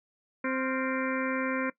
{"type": "harmonic tone with a mistuned harmonic", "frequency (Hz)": 261.6, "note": "C4", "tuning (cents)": 0, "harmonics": [1, 2, 4, 5, 6, 7, 8, 9], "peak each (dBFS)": [-31, -34, -37, -38, -39, -39, -40, -41], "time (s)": [0.44, 1.7], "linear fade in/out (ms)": 5, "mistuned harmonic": 5, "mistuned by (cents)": 110, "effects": ["noise-tail reverb RT60 0.1 s tail -19 dB re dry"]}